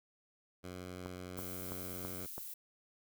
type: tone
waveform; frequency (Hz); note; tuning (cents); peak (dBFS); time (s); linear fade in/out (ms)
10% pulse; 90.9; F#2; -30; -36; 0.63-2.27; 20
type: click train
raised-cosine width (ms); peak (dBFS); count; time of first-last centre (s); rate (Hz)
1; -30; 5; 1.06-2.38; 3.03
type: noise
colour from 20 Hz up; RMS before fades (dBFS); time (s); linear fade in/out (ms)
violet; -46; 1.37-2.54; 5
effects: none